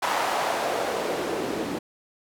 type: noise with band-pass filter sweep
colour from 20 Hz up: white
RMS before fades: -27 dBFS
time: 0.02-1.79 s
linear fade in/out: 10 ms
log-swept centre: 920 to 300 Hz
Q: 1.9
effects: none